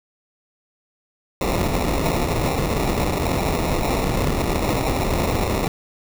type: noise with sample-and-hold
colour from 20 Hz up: pink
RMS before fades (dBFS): -21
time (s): 1.41-5.68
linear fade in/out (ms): 2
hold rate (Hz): 1575
effects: none